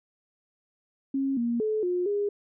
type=tone with pitch steps; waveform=sine; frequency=271.6 / 235.9 / 431.8 / 357.7 / 408.7 Hz; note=C#4 / A#3 / A4 / F4 / G#4; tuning=-35 / +21 / -33 / +41 / -28 cents; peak=-24 dBFS; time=1.14-2.29 s; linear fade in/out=5 ms; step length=230 ms; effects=none